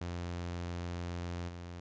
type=tone with level steps; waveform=sawtooth; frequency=87.1 Hz; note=F2; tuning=4 cents flat; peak=-33 / -39 dBFS; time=0.01-1.8 s; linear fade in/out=5 ms; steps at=1.48 s; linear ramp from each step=10 ms; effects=resampled to 16000 Hz